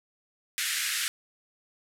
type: band-pass noise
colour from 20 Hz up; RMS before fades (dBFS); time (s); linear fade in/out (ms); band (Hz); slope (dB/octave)
pink; -30; 0.58-1.08; 0; 1500 to 13000; 48
effects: none